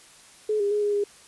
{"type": "tone with pitch steps", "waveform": "sine", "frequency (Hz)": [426.7, 404.7, 416.9, 412.3, 408.1], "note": ["G#4", "G#4", "G#4", "G#4", "G#4"], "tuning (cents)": [47, -45, 7, -13, -30], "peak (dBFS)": -21, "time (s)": [0.49, 1.04], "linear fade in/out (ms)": 5, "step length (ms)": 110, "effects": ["white hiss -51 dBFS RMS until 1.27 s", "resampled to 24000 Hz"]}